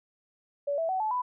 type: tone with pitch steps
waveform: sine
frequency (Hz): 571 / 655.9 / 753.4 / 865.5 / 994.2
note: D5 / E5 / F#5 / A5 / B5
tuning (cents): -49 / -9 / +31 / -29 / +11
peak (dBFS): -26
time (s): 0.67-1.22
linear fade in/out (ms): 10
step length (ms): 110
effects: none